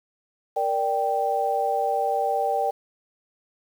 sine chord, G minor, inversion first, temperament equal, 466.2 / 587.3 / 784 Hz, Bb4 / D5 / G5, 0 / 0 / 0 cents, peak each -28 / -27 / -23 dBFS, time 0.56-2.71 s, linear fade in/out 10 ms, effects 8-bit

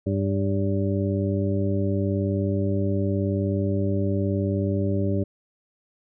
harmonic tone with a mistuned harmonic, 99.1 Hz, G2, 19 cents sharp, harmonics 1 / 2 / 3 / 4 / 6, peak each -24 / -27 / -29 / -30 / -32 dBFS, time 0.06-5.24 s, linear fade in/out 10 ms, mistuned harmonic 6, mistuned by -64 cents, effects none

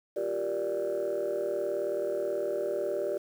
sine chord, G minor seventh, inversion third, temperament just, 352.8 / 392 / 470.4 / 588 Hz, F4 / G4 / Bb4 / D5, +18 / 0 / +16 / +2 cents, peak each -36 / -32 / -35 / -30 dBFS, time 0.16-3.18 s, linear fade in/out 10 ms, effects tanh soft clip ceiling -23 dBFS + 9-bit

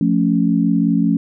sine chord, F augmented, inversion none, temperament equal with one note detuned, 174.61 / 220 / 278.1 Hz, F3 / A3 / C#4, 0 / 0 / +6 cents, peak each -17 dBFS, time 0.01-1.17 s, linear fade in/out 2 ms, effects none

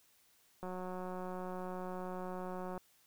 click train, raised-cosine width 1 ms, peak -30 dBFS, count 394, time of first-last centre 0.63-2.778 s, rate 183 Hz, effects white hiss -69 dBFS RMS until 3.06 s

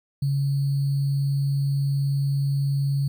sine tone with sample-and-hold, 139.4 Hz, C#3, 10 cents sharp, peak -20 dBFS, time 0.22-3.08 s, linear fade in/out 5 ms, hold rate 4410 Hz, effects none

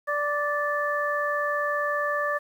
harmonic tone, 585 Hz, D5, 7 cents flat, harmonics 1 / 2 / 3, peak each -28 / -28 / -28 dBFS, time 0.07-2.39 s, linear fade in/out 20 ms, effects 9-bit

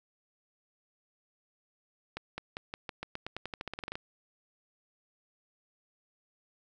accelerating click train, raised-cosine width 0.3 ms, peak -21 dBFS, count 19, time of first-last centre 2.17-3.955 s, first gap 210 ms, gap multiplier 0.9, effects none

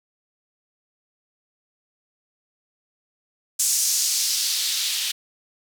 blue noise with band-pass filter sweep, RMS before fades -23 dBFS, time 3.59-5.12 s, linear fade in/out 10 ms, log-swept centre 7000 to 3300 Hz, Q 1.8, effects none

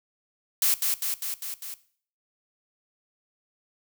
blue noise with echo, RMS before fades -22 dBFS, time 0.62-0.74 s, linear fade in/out 2 ms, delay 200 ms, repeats 5, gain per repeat -3 dB, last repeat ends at 1.74 s, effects noise-tail reverb RT60 0.5 s tail -17 dB re dry

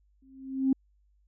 sine tone with exponential growth, 266.1 Hz, C4, 29 cents sharp, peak -18 dBFS, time 0.22-0.73 s, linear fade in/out 5 ms, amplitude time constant 110 ms, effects tanh soft clip ceiling -14 dBFS + added 50 Hz sine -63 dBFS peak until 1.27 s

